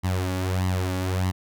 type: tone with flanger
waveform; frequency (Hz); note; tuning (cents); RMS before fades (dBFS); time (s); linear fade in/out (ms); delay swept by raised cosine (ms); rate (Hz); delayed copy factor
sawtooth; 92.5; F#2; 0; -25; 0.03-1.32; 20; 0.99 to 3.59; 1.6; +0.7
effects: none